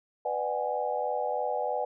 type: chord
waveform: sine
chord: G# half-diminished seventh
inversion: first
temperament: just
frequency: 498.4 / 598 / 747.5 / 830.6 Hz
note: B4 / D5 / F#5 / G#5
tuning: +16 / +31 / +17 / 0 cents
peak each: -33 dBFS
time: 0.25-1.85 s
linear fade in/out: 5 ms
effects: none